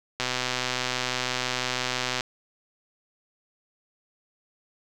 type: click train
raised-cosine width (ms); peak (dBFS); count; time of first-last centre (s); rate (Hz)
0.2; -9; 254; 0.2-2.208; 126
effects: none